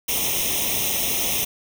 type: noise with comb filter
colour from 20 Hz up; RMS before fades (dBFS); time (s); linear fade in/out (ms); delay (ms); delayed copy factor
white; -23; 0.08-1.45; 10; 0.33; +0.9
effects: none